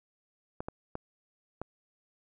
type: clicks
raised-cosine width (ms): 1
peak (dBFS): -22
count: 4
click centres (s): 0.605 / 0.685 / 0.954 / 1.616
effects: none